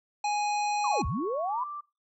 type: harmonic tone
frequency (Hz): 830.6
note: G#5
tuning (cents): 0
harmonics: 1 / 3 / 5 / 7 / 9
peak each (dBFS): -26 / -36 / -40 / -43 / -45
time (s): 0.24-1.02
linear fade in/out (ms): 5
type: linear two-way sweep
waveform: sine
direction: down then up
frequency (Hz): 1187 to 51.2 to 1040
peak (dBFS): -28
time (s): 0.84-1.64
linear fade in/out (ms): 5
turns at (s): 1.06
type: tone with pitch glide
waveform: sine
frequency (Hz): 1108.7 to 1174.6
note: C#6 to D6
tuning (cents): 0 to 0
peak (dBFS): -35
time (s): 0.91-1.81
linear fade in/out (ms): 10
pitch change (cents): +100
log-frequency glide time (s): 1.46-1.54
effects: noise-tail reverb RT60 0.3 s tail -23 dB re dry